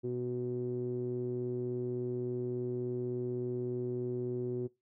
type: tone with low-pass filter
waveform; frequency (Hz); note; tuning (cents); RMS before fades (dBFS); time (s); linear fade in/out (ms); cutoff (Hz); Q
sawtooth; 123.47; B2; 0; -35; 0.03-4.68; 20; 360; 7.7
effects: noise-tail reverb RT60 0.2 s tail -20 dB re dry